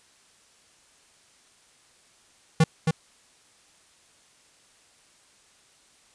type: tone with echo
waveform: square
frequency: 160 Hz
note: D#3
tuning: 49 cents sharp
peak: -15 dBFS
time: 2.6-2.64 s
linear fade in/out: 5 ms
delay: 270 ms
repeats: 1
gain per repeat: -5 dB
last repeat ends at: 2.91 s
effects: white hiss -59 dBFS RMS until 6.14 s + resampled to 22050 Hz